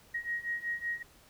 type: beating tone pair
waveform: sine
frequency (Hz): 1883 / 1888.3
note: A#6 / A#6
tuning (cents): +17 / +22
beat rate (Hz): 5.3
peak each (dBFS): -37 / -35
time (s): 0.14-1.03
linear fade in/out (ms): 10
effects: pink hiss -60 dBFS RMS until 1.29 s

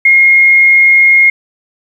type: tone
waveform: sine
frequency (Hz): 2144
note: C7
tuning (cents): +42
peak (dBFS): -3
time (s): 0.05-1.3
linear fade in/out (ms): 5
effects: 7-bit

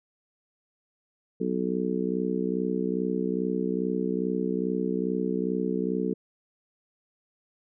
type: harmonic tone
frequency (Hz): 62.4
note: B1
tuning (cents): +19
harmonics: 3 / 4 / 5 / 6 / 7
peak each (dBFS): -30 / -31 / -33 / -33 / -31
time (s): 1.4-6.14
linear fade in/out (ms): 10
effects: none

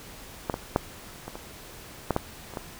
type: clicks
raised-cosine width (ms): 1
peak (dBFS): -11 / -14 / -6 / -21 / -22 / -9 / -9 / -27 / -17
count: 9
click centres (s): 0.498 / 0.541 / 0.761 / 1.28 / 1.355 / 2.107 / 2.164 / 2.537 / 2.572
effects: pink hiss -45 dBFS RMS until 2.79 s

